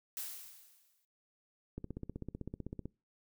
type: noise with exponential decay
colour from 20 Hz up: blue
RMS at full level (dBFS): -39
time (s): 0.17-1.05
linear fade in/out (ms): 0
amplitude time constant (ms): 190
type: click train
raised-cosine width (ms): 3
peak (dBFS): -28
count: 18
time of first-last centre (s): 1.78-2.856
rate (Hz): 15.8
effects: noise-tail reverb RT60 0.3 s tail -25 dB re dry